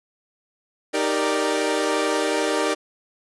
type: chord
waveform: sawtooth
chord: Eb major seventh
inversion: none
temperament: equal with one note detuned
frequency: 309.3 / 392 / 466.2 / 587.3 Hz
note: Eb4 / G4 / Bb4 / D5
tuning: -10 / 0 / 0 / 0 cents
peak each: -22 dBFS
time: 0.93-2.75 s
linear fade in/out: 20 ms
effects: resampled to 24000 Hz